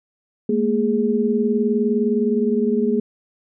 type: tone cluster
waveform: sine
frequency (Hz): 213.6 / 233.2 / 415.9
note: G#3 / A#3 / G#4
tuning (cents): +49 / +1 / +2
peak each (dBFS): -22 / -20 / -20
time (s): 0.49-3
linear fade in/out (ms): 5
effects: none